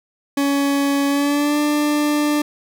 40% pulse tone with pitch glide, 280.5 to 296.3 Hz, C#4 to D4, +21 to +15 cents, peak -15 dBFS, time 0.37-2.42 s, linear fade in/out 5 ms, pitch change +94 cents, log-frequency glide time 1.08-1.59 s, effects none

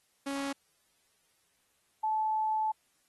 sawtooth / sine tone pair in turn, 277.2 / 868.9 Hz, C#4 / A5, 0 / -22 cents, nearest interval octave + minor sixth, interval 1978 cents, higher second, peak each -29 / -27 dBFS, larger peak second, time 0.26-0.53 / 2.03-2.72 s, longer second, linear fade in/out 10 ms, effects white hiss -72 dBFS RMS until 3.08 s + AAC 32 kbps

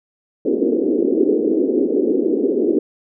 white band-pass noise, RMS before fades -17 dBFS, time 0.45-2.79 s, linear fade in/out 5 ms, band 250 to 440 Hz, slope 48 dB/octave, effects none

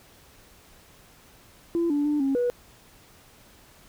sine tone with pitch steps, 338.8 / 290.1 / 296.3 / 272.3 / 487 Hz, E4 / D4 / D4 / C#4 / B4, +48 / -21 / +15 / -31 / -24 cents, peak -20 dBFS, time 1.75-2.5 s, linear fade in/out 0 ms, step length 150 ms, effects tanh soft clip ceiling -18 dBFS + pink hiss -54 dBFS RMS until 3.88 s

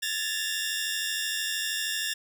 20% pulse tone cluster, 1699 / 1792 / 2782 / 3657 Hz, G#6 / A6 / F7 / A#7, +39 / +31 / -7 / -34 cents, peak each -29 dBFS, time 0.02-2.14 s, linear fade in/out 10 ms, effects none

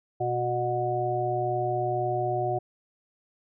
harmonic tone, 122 Hz, B2, 21 cents flat, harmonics 1 / 3 / 5 / 6, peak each -32 / -30 / -32 / -28 dBFS, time 0.2-2.59 s, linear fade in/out 10 ms, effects none

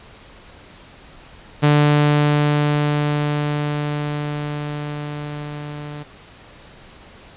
sawtooth tone with level ramp, 147.6 Hz, D3, 9 cents sharp, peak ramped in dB -7 to -26 dBFS, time 1.62-6.04 s, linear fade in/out 20 ms, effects pink hiss -44 dBFS RMS until 7.36 s + resampled to 8000 Hz

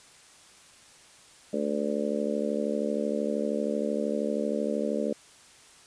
harmonic tone, 72.9 Hz, D2, 12 cents flat, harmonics 3 / 4 / 5 / 6 / 7 / 8, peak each -31 / -34 / -39 / -33 / -33 / -33 dBFS, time 1.53-5.13 s, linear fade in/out 5 ms, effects white hiss -54 dBFS RMS until 5.86 s + resampled to 22050 Hz

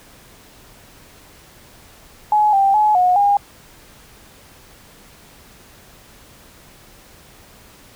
sine tone with pitch steps, 845 / 786 / 849 / 726 / 810 Hz, G#5 / G5 / G#5 / F#5 / G#5, +30 / +4 / +38 / -33 / -43 cents, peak -11 dBFS, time 2.32-3.37 s, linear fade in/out 2 ms, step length 210 ms, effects pink hiss -46 dBFS RMS until 7.95 s

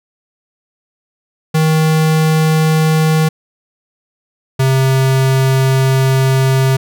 square tone pair in turn, 157.6 / 132.78 Hz, D#3 / C3, +23 / +26 cents, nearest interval minor third, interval 297 cents, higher first, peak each -10 dBFS, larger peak neither, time 1.54-3.29 / 4.59-6.77 s, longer second, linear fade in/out 10 ms, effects none

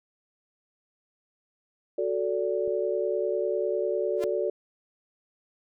sine chord, D major, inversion first, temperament equal with one note detuned, 370 / 440 / 577.9 Hz, F#4 / A4 / D5, 0 / 0 / -28 cents, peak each -29 dBFS, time 1.98-4.5 s, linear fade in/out 5 ms
click, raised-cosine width 2 ms, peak -33 dBFS, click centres 2.677 s
sawtooth tone with exponential growth, 343.4 Hz, F4, 29 cents flat, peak -26 dBFS, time 4.16-4.24 s, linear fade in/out 0 ms, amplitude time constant 17 ms
effects none

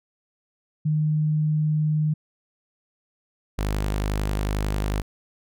sine / sawtooth tone pair in turn, 153.2 / 51.12 Hz, D#3 / G#1, -27 / -27 cents, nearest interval octave + perfect fifth, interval 1900 cents, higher first, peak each -19 dBFS, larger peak neither, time 0.85-2.14 / 3.58-5.02 s, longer second, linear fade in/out 10 ms, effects none

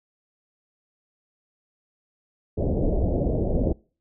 pink low-pass noise, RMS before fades -23 dBFS, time 2.57-3.73 s, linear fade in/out 10 ms, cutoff 640 Hz, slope 48 dB/octave, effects noise-tail reverb RT60 0.4 s tail -26 dB re dry

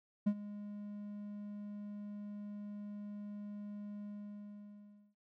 triangle tone with ADSR envelope, 206.2 Hz, G#3, 12 cents flat, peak -24 dBFS, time 0.26-5.15 s, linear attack 13 ms, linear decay 64 ms, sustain -17 dB, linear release 1100 ms, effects none

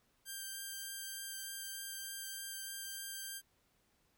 5% pulse tone with vibrato, 1581 Hz, G6, 14 cents sharp, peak -32 dBFS, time 0.25-3.42 s, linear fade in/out 50 ms, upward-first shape sine, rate 3.3 Hz, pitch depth 8 cents each way, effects pink hiss -75 dBFS RMS until 4.17 s

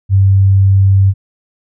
sine tone, 97.2 Hz, G2, 14 cents flat, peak -5 dBFS, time 0.09-1.14 s, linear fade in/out 50 ms, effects none

